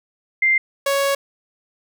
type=tone pair in turn; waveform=sine / sawtooth; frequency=2093 / 555.6 Hz; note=C7 / C#5; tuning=0 / +4 cents; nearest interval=octave + major seventh; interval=2296 cents; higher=first; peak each=-13 dBFS; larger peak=neither; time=0.42-0.58 / 0.86-1.15 s; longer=second; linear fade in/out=5 ms; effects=none